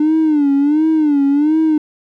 triangle tone with vibrato, 297.7 Hz, D4, 24 cents sharp, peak -7 dBFS, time 0-1.78 s, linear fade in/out 5 ms, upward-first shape sine, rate 1.4 Hz, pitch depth 120 cents each way, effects tanh soft clip ceiling -6 dBFS

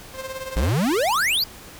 sawtooth tone with tremolo, 526 Hz, C5, 9 cents sharp, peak -24 dBFS, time 0.13-0.73 s, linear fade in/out 50 ms, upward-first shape sine, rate 18 Hz, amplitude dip 65%
square exponential sweep, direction up, 50.8 to 4978 Hz, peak -19 dBFS, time 0.56-1.44 s, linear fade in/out 5 ms
effects pink hiss -42 dBFS RMS until 1.79 s

